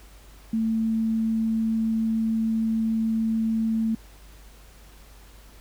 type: tone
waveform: sine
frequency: 223.3 Hz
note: A3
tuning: 26 cents sharp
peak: -21 dBFS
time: 0.53-3.95 s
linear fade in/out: 5 ms
effects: added 50 Hz sine -47 dBFS peak until 5.6 s + pink hiss -53 dBFS RMS until 5.6 s